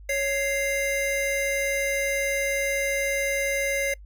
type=tone pair together; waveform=square; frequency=554.4 / 2093 Hz; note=C#5 / C7; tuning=0 / 0 cents; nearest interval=octave + major seventh; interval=2300 cents; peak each=-27 dBFS; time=0.09-3.94 s; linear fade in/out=5 ms; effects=noise-tail reverb RT60 0.1 s tail -24 dB re dry + added 50 Hz sine -42 dBFS peak until 4.05 s